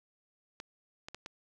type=clicks; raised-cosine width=0.2 ms; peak=-25 dBFS; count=4; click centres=0.601 / 1.085 / 1.146 / 1.261 s; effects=none